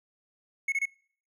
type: tone bursts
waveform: triangle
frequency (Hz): 2191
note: C#7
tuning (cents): -21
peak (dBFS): -23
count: 3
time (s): 0.68-0.856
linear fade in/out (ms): 5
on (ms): 42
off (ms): 25
effects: noise-tail reverb RT60 0.5 s tail -25 dB re dry